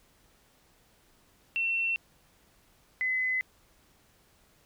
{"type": "tone pair in turn", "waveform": "sine", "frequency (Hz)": [2705, 2026], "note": ["E7", "B6"], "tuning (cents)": [44, 44], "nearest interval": "perfect fourth", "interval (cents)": 500, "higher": "first", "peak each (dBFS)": -26, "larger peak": "neither", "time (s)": [[1.56, 1.96], [3.01, 3.41]], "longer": "neither", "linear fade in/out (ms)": 0, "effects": ["pink hiss -64 dBFS RMS until 4.65 s"]}